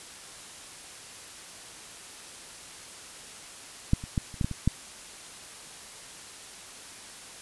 clicks, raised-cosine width 5 ms, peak -8 / -25 / -13 / -30 / -15 / -14 / -21 / -9 dBFS, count 8, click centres 3.934 / 4.039 / 4.178 / 4.342 / 4.412 / 4.445 / 4.513 / 4.676 s, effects white hiss -45 dBFS RMS until 7.41 s + resampled to 24000 Hz

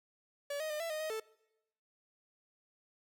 45% pulse tone with pitch steps, 572 / 625 / 605 / 666 / 618 / 627 / 440 Hz, D5 / D#5 / D#5 / E5 / D#5 / D#5 / A4, -46 / +8 / -49 / +18 / -12 / +13 / 0 cents, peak -36 dBFS, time 0.5-1.2 s, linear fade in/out 5 ms, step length 100 ms, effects noise-tail reverb RT60 0.9 s tail -23 dB re dry

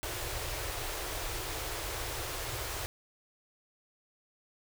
pink band-stop noise, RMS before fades -37 dBFS, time 0.03-2.86 s, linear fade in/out 0 ms, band 130 to 320 Hz, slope 48 dB/octave, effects none

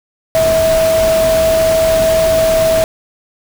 sine tone in noise, 647 Hz, E5, 32 cents flat, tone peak -9 dBFS, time 0.35-2.84 s, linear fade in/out 0 ms, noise pink, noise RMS -20 dBFS, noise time 0.35-2.84 s, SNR +8 dB, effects none

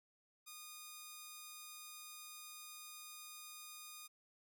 5% pulse tone, 1228 Hz, D#6, 23 cents flat, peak -39 dBFS, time 0.46-4.08 s, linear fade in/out 20 ms, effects none

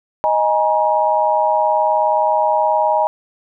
sine chord, D# suspended fourth, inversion none, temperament equal with one note detuned, 622.3 / 830.6 / 949.7 Hz, D#5 / G#5 / A#5, 0 / 0 / +32 cents, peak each -17 dBFS, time 0.24-3.07 s, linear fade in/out 0 ms, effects none

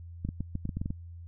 clicks, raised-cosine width 5 ms, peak -20 dBFS, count 10, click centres 0.25 / 0.289 / 0.406 / 0.554 / 0.654 / 0.692 / 0.77 / 0.815 / 0.859 / 0.905 s, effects added 85 Hz sine -42 dBFS peak until 1.27 s

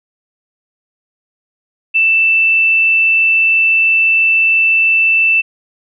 sine tone, 2657 Hz, E7, 13 cents sharp, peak -8 dBFS, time 1.94-5.42 s, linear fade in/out 20 ms, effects none

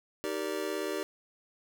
square chord, Eb major seventh, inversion none, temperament just, 311.1 / 388.9 / 466.7 / 583.4 Hz, Eb4 / G4 / Bb4 / D5, 0 / -14 / +2 / -12 cents, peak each -39 / -36 / -40 / -39 dBFS, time 0.24-1.03 s, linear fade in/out 0 ms, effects 10-bit

